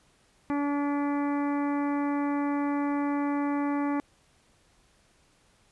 harmonic tone with a mistuned harmonic, 286.8 Hz, D4, 41 cents flat, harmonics 1 / 2 / 3 / 4 / 5 / 6 / 7 / 8, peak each -26 / -38 / -35 / -38 / -46 / -46 / -45 / -49 dBFS, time 0.5-4 s, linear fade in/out 0 ms, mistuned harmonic 8, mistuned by +28 cents, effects pink hiss -64 dBFS RMS until 5.71 s + resampled to 24000 Hz

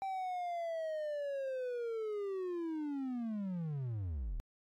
triangle linear sweep, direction down, 780 to 32.7 Hz, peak -34 dBFS, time 0.02-4.4 s, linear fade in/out 0 ms, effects AAC 48 kbps

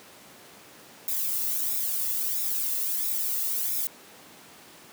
violet noise with flanger, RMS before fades -28 dBFS, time 1.08-3.87 s, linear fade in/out 0 ms, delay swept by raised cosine 0.66 to 1.31 ms, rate 1.5 Hz, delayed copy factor -0.75, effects pink hiss -49 dBFS RMS until 4.92 s + high-pass 200 Hz 12 dB/octave

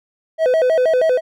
triangle tone with vibrato, 570 Hz, C#5, 48 cents sharp, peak -10 dBFS, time 0.38-1.21 s, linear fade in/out 50 ms, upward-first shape square, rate 6.3 Hz, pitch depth 210 cents each way, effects none

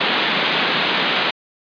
white band-pass noise, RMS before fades -19 dBFS, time 0-1.31 s, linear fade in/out 10 ms, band 150 to 3900 Hz, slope 48 dB/octave, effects resampled to 11025 Hz

